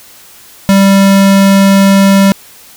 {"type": "tone", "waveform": "square", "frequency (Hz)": 195.9, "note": "G3", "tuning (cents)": -1, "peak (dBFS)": -4, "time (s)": [0.69, 2.32], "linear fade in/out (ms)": 0, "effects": ["white hiss -37 dBFS RMS until 2.76 s"]}